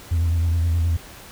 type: tone with vibrato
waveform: sine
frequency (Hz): 83.7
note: E2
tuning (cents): +27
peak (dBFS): -15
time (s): 0.11-0.97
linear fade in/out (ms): 10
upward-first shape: sine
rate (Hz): 9.5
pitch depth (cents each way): 45
effects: tanh soft clip ceiling -15 dBFS + pink hiss -42 dBFS RMS until 1.31 s